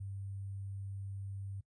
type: tone with sample-and-hold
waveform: sine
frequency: 98 Hz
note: G2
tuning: in tune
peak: -40 dBFS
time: 0-1.61 s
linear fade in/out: 10 ms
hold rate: 8820 Hz
effects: noise-tail reverb RT60 0.1 s tail -19 dB re dry + resampled to 22050 Hz